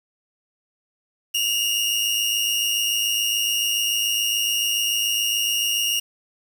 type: tone pair together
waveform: sawtooth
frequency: 2758 / 2865 Hz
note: F7 / F7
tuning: -22 / +44 cents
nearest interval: minor second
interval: 66 cents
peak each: -23 / -18 dBFS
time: 1.34-6 s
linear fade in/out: 10 ms
effects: 7-bit